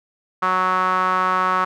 sawtooth tone with band-pass filter, 185 Hz, F#3, in tune, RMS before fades -19 dBFS, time 0.42-1.65 s, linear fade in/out 10 ms, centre 1200 Hz, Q 5.5, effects none

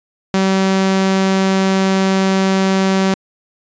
sawtooth tone, 191.5 Hz, G3, 40 cents flat, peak -8 dBFS, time 0.34-3.14 s, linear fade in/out 0 ms, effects resampled to 16000 Hz

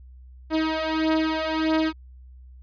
sawtooth beating tone pair, 315.8 / 317.4 Hz, D#4 / D#4, +26 / +35 cents, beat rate 1.6 Hz, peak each -21 / -20 dBFS, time 0.5-1.93 s, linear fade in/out 50 ms, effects added 63 Hz sine -43 dBFS peak until 2.62 s + resampled to 11025 Hz

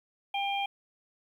harmonic tone, 798 Hz, G5, 31 cents sharp, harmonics 1 / 3 / 4, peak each -30 / -35 / -36 dBFS, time 0.34-0.66 s, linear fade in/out 5 ms, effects 10-bit

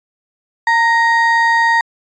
triangle ring-modulated tone, 1396.9 Hz, F6, in tune, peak -5 dBFS, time 0.67-1.81 s, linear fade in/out 2 ms, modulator 479 Hz, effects resampled to 16000 Hz

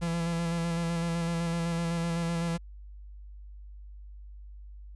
45% pulse tone with vibrato, 168.5 Hz, E3, 38 cents sharp, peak -28 dBFS, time 0.01-2.58 s, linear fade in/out 20 ms, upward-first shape square, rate 7.9 Hz, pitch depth 20 cents each way, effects added 50 Hz sine -43 dBFS peak until 4.95 s + resampled to 24000 Hz

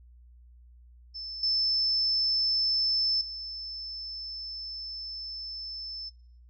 sine tone with level steps, 5274 Hz, E8, in tune, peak -36 / -24 / -36 dBFS, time 1.14-6.1 s, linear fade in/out 20 ms, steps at 1.43 / 3.21 s, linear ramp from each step 2 ms, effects noise-tail reverb RT60 0.6 s tail -21 dB re dry + added 60 Hz sine -51 dBFS peak until 6.49 s

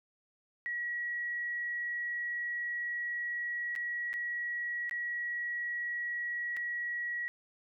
sine tone with dropouts, 1918 Hz, A#6, 49 cents sharp, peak -33 dBFS, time 0.66-7.28 s, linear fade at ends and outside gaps 0 ms, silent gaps 3.753-3.761 / 4.131-4.139 / 4.895-4.911 / 6.566-6.57 s, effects none

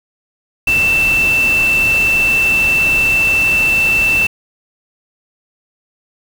sine tone in noise, 2666 Hz, E7, 19 cents sharp, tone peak -10 dBFS, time 0.67-4.27 s, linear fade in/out 5 ms, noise pink, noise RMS -24 dBFS, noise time 0.67-4.27 s, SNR +11 dB, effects none

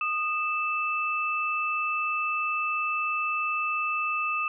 sine tone pair together, 1233 / 2637 Hz, D#6 / E7, -16 / 0 cents, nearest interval octave + minor second, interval 1316 cents, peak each -28 / -28 dBFS, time 0.01-4.48 s, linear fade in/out 2 ms, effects none

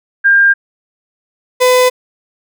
sine / 35% pulse tone pair in turn, 1602 / 503.4 Hz, G6 / B4, +37 / +33 cents, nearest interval octave + minor sixth, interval 2004 cents, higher first, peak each -5 dBFS, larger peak neither, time 0.24-0.54 / 1.6-1.9 s, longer neither, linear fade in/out 20 ms, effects none

